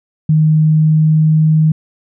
sine tone with pitch glide, 155.56 to 156.55 Hz, D#3 to D#3, 0 to +11 cents, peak -7 dBFS, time 0.29-1.72 s, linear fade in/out 5 ms, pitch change +11 cents, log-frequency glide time 0.58-1.53 s, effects none

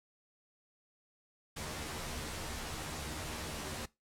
pink noise with comb filter, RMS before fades -41 dBFS, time 1.56-3.86 s, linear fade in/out 10 ms, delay 13 ms, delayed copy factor +0.95, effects noise-tail reverb RT60 0.2 s tail -20 dB re dry + low-pass 11000 Hz 12 dB/octave

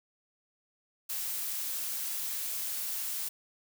blue noise, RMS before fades -35 dBFS, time 1.09-3.29 s, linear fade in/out 10 ms, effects none

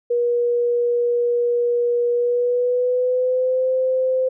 sine tone with pitch glide, 479.8 to 517.2 Hz, A#4 to C5, +50 to -20 cents, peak -16 dBFS, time 0.1-4.29 s, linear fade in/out 10 ms, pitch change +130 cents, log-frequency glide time 2.11-3.7 s, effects none

